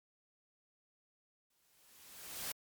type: noise with exponential growth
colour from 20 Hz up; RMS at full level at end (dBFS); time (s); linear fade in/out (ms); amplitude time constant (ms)
white; -39; 1.5-2.52; 5; 220
effects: MP3 96 kbps